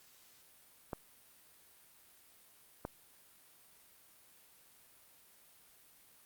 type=clicks; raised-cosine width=1 ms; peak=-24 dBFS; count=2; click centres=0.932 / 2.851 s; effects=white hiss -63 dBFS RMS until 6.25 s + Opus 48 kbps